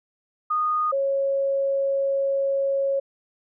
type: tone pair in turn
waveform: sine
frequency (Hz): 1233 / 549.2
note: D#6 / C#5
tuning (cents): -16 / -16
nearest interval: octave + major second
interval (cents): 1400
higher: first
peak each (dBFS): -20 / -20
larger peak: neither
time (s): 0.5-0.92 / 0.92-3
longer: second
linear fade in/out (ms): 10
effects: none